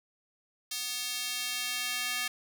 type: tone with high-pass filter sweep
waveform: square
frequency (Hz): 246.9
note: B3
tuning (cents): 0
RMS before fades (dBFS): -34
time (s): 0.71-2.28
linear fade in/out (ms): 5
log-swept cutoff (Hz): 4100 to 2100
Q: 1.1
effects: none